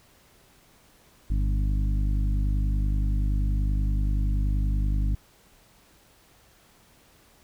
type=harmonic tone with a mistuned harmonic; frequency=50.5 Hz; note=G#1; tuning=48 cents flat; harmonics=1 / 2 / 3 / 4 / 5 / 6; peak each=-22 / -31 / -35 / -39 / -41 / -43 dBFS; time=1.3-5.15 s; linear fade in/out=5 ms; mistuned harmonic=5; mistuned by=+17 cents; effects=pink hiss -58 dBFS RMS until 7.43 s